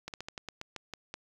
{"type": "slowing click train", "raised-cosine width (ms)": 0.2, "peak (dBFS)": -22, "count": 10, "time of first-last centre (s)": [0.08, 1.141], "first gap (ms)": 58, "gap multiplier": 1.17, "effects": ["9-bit"]}